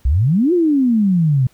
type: exponential two-way sweep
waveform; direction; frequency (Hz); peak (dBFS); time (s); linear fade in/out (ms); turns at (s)
sine; up then down; 58.27 to 366.3 to 123.5; -11; 0.05-1.47; 5; 0.53
effects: pink hiss -55 dBFS RMS until 1.53 s